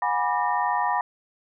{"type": "tone cluster", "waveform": "sine", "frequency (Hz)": [725, 822, 978, 1185, 1833], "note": ["F#5", "G#5", "B5", "D6", "A#6"], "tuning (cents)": [-35, -18, -17, 15, -30], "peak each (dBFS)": [-29, -27, -24, -32, -32], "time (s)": [0.02, 1.01], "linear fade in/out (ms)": 2, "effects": []}